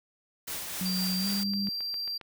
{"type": "noise with tremolo", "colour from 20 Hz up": "white", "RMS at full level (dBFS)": -35, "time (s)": [0.47, 1.44], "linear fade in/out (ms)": 10, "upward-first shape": "triangle", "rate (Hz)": 3.9, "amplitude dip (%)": 35}
{"type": "tone with pitch glide", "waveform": "sine", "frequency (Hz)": [185, 199.43], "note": ["F#3", "G3"], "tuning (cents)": [0, 30], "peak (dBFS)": -29, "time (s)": [0.81, 1.69], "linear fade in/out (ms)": 2, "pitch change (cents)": 130, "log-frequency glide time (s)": [1.19, 1.28]}
{"type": "tone", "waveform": "triangle", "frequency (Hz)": 4718, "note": "D8", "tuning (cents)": 7, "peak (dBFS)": -30, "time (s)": [0.85, 2.18], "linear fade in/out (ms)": 10}
{"type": "click train", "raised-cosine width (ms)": 0.3, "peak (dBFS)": -30, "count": 9, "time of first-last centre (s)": [1.13, 2.213], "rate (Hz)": 7.39}
{"effects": []}